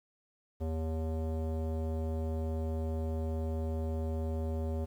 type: tone with low-pass filter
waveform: square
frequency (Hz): 79.9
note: D#2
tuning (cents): +47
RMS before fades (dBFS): -34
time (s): 0.6-4.86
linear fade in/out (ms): 20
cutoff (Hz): 580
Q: 1.9
effects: 10-bit